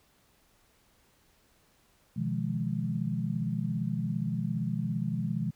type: chord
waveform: sine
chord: F half-diminished seventh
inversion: second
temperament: just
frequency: 125.72 / 157.15 / 174.61 / 209.5 Hz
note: Cb3 / Eb3 / F3 / Ab3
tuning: +31 / +18 / 0 / +15 cents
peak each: -34 dBFS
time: 2.16-5.51 s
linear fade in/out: 10 ms
effects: pink hiss -66 dBFS RMS until 5.55 s